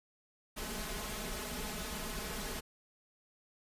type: noise with comb filter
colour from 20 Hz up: pink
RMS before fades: -40 dBFS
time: 0.56-2.61 s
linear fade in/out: 20 ms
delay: 4.7 ms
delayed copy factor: +0.9
effects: resampled to 32000 Hz